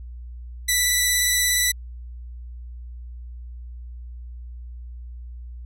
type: tone with vibrato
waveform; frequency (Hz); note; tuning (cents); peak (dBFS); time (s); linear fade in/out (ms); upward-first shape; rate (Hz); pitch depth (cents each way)
10% pulse; 1975.5; B6; 0; -9; 0.68-1.72; 10; sine; 17; 14
effects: added 60 Hz sine -34 dBFS peak until 5.65 s